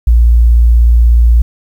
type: tone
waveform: sine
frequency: 58.27 Hz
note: A#1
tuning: in tune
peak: -3 dBFS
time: 0.07-1.42 s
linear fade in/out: 5 ms
effects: 7-bit